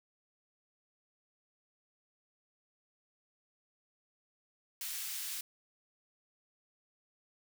white high-pass noise, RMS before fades -40 dBFS, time 4.81-5.41 s, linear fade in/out 2 ms, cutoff 1900 Hz, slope 12 dB/octave, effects none

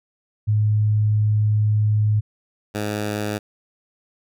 sine / 10% pulse tone pair in turn, 106.3 / 104.96 Hz, G#2 / G#2, +41 / +19 cents, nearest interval unison, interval 22 cents, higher first, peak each -15 dBFS, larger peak neither, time 0.47-2.21 / 2.74-3.39 s, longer first, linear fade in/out 20 ms, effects none

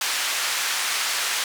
pink band-pass noise, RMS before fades -25 dBFS, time 0.01-1.44 s, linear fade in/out 2 ms, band 1400 to 9800 Hz, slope 12 dB/octave, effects none

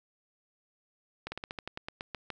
slowing click train, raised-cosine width 0.3 ms, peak -21 dBFS, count 12, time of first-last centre 1.27-2.303 s, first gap 50 ms, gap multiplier 1.12, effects none

